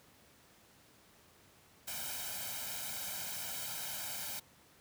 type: noise with comb filter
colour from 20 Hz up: white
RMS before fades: -41 dBFS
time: 1.87-4.4 s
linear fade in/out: 10 ms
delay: 1.3 ms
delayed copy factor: +0.85
effects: pink hiss -63 dBFS RMS until 4.8 s + high-pass 80 Hz 12 dB/octave